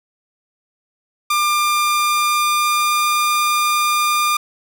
sawtooth tone with pitch glide, 1196 to 1202.9 Hz, D6 to D6, +31 to +41 cents, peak -11 dBFS, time 1.3-4.37 s, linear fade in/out 5 ms, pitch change +10 cents, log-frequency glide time 1.63-3.14 s, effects none

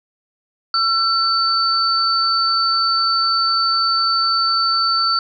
sine tone pair together, 1348 / 4534 Hz, E6 / C#8, +38 / +38 cents, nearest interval octave + major sixth, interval 2100 cents, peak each -17 dBFS, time 0.74-5.19 s, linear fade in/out 2 ms, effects none

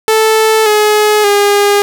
sawtooth tone with pitch steps, 439.1 / 422.9 / 407.3 Hz, A4 / G#4 / G#4, -4 / +31 / -34 cents, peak -3 dBFS, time 0.08-1.82 s, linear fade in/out 0 ms, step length 580 ms, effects none

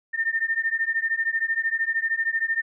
sine beating tone pair, 1805 / 1818 Hz, A6 / A#6, +44 / -44 cents, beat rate 13 Hz, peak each -25 dBFS, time 0.13-2.62 s, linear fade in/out 20 ms, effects none

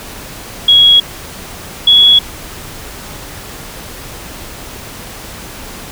sine tone pair in turn, 3322 / 3363 Hz, G#7 / G#7, 0 / +21 cents, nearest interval unison, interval 21 cents, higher second, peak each -3 dBFS, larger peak neither, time 0.68-1 / 1.87-2.19 s, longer neither, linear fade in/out 5 ms, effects pink hiss -29 dBFS RMS until 5.91 s

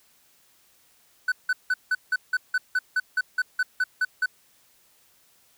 triangle tone bursts, 1500 Hz, F#6, 23 cents sharp, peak -18 dBFS, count 15, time 1.28-4.26 s, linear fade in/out 5 ms, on 40 ms, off 170 ms, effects white hiss -61 dBFS RMS until 5.57 s

